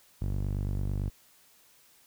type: tone with band-pass filter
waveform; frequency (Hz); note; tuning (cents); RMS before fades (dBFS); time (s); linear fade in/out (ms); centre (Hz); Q
sawtooth; 48.95; G1; -2; -31; 0.21-1.1; 10; 100; 0.81
effects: white hiss -61 dBFS RMS until 2.06 s